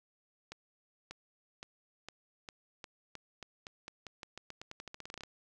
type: accelerating click train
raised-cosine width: 0.2 ms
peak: -27 dBFS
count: 26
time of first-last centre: 0.52-5.235 s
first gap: 590 ms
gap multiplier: 0.88
effects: none